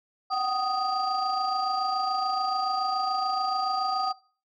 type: tone cluster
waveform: sine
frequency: 741 / 768 / 1244 / 4712 Hz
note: F#5 / G5 / D#6 / D8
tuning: +2 / -36 / -1 / +5 cents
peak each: -33 / -27 / -28 / -34 dBFS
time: 0.3-4.13 s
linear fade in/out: 20 ms
effects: noise-tail reverb RT60 0.4 s tail -21 dB re dry + tanh soft clip ceiling -17 dBFS